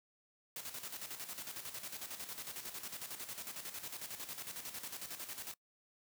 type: noise with tremolo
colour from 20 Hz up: white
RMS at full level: -44 dBFS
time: 0.56-5.54 s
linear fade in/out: 2 ms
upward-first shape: square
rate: 11 Hz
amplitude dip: 60%
effects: noise-tail reverb RT60 0.1 s tail -22 dB re dry + high-pass 80 Hz 12 dB/octave